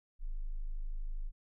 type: tone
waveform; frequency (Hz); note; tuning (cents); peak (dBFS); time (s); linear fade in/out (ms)
sine; 26.24; G#0; +19; -34; 0.19-1.32; 50
effects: none